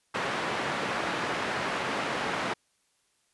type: band-pass noise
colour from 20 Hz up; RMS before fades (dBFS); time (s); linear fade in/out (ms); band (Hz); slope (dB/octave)
white; -31; 0.14-2.54; 10; 150 to 1700; 12
effects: white hiss -71 dBFS RMS until 3.33 s + resampled to 24000 Hz